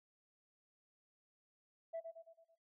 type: tone with echo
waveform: sine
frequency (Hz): 660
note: E5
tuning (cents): +2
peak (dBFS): -38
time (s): 1.93-2.01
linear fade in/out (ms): 20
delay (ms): 110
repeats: 5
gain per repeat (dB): -6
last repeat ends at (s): 2.56
effects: noise-tail reverb RT60 0.2 s tail -24 dB re dry + tanh soft clip ceiling -37 dBFS